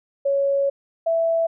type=tone pair in turn; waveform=sine; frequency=556 / 661.2 Hz; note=C#5 / E5; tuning=+5 / +5 cents; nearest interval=minor third; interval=300 cents; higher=second; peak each=-17 dBFS; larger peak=neither; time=0.25-0.7 / 1.06-1.47 s; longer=first; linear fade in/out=10 ms; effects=none